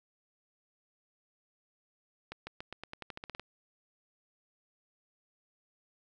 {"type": "accelerating click train", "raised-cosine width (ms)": 0.3, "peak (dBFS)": -25, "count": 13, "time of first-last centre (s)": [2.32, 3.396], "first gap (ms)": 150, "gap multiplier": 0.9, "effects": []}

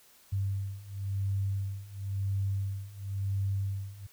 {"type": "beating tone pair", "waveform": "sine", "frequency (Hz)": [97.6, 98.56], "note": ["G2", "G2"], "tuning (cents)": [-7, 10], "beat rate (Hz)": 0.96, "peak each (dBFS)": [-34, -32], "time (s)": [0.32, 4.07], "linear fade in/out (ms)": 10, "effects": ["white hiss -60 dBFS RMS until 4.12 s"]}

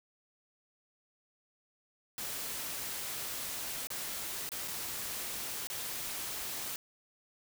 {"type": "noise with dropouts", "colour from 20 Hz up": "white", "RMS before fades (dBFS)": -39, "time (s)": [2.18, 6.76], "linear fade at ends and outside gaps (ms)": 1, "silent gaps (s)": [[3.871, 3.903], [4.491, 4.518], [4.677, 4.68], [5.671, 5.7]], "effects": []}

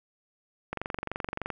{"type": "click train", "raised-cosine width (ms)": 0.5, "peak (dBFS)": -17, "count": 19, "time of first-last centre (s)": [0.73, 1.503], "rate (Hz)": 23.3, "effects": []}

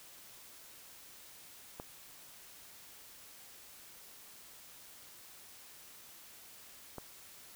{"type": "clicks", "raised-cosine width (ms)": 1, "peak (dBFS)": -28, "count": 2, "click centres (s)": [1.799, 6.983], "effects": ["white hiss -55 dBFS RMS until 7.55 s"]}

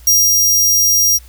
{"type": "tone with ADSR envelope", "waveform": "sawtooth", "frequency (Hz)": 5700, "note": "F8", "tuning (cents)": 34, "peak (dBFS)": -5, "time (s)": [0.07, 1.19], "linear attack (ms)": 4, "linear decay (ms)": 230, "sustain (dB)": -2, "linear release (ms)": 31, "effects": ["added 60 Hz sine -37 dBFS peak until 1.28 s", "white hiss -47 dBFS RMS until 1.28 s"]}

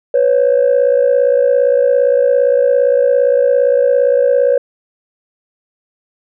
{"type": "tone pair together", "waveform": "sine", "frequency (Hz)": [495.5, 553], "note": ["B4", "C#5"], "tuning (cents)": [6, -4], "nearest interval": "major second", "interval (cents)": 190, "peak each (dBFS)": -10, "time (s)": [0.14, 4.58], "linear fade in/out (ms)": 5, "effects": ["tanh soft clip ceiling -4 dBFS"]}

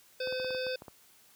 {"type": "harmonic tone", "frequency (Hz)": 512, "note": "C5", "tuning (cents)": -38, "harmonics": [1, 3, 5, 7, 9, 10], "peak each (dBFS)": [-33, -41, -42, -44, -43, -46], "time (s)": [0.2, 0.76], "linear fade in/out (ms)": 5}
{"type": "clicks", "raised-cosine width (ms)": 1, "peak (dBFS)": -31, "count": 9, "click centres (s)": [0.273, 0.325, 0.399, 0.446, 0.506, 0.548, 0.667, 0.821, 0.882]}
{"effects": ["white hiss -61 dBFS RMS until 1.35 s", "high-pass 60 Hz 12 dB/octave"]}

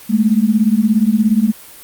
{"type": "beating tone pair", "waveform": "sine", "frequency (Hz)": [207.8, 224.8], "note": ["G#3", "A3"], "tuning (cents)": [1, 37], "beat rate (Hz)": 17, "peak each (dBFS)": -13, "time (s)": [0.09, 1.52], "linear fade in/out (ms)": 20, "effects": ["white hiss -38 dBFS RMS until 1.83 s", "Opus 32 kbps"]}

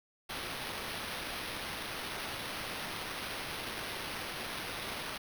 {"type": "noise with sample-and-hold", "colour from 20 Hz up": "violet", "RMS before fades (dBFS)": -40, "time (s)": [0.29, 5.18], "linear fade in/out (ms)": 10, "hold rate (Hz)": 7350, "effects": []}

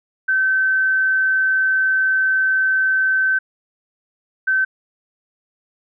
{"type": "tone pair in turn", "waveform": "sine", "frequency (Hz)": [1538, 1538], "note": ["G6", "G6"], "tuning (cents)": [-33, -33], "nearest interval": "unison", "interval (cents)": 0, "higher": "neither", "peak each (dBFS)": -14, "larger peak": "neither", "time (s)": [[0.28, 3.39], [4.47, 4.65]], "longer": "first", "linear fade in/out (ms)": 10, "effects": []}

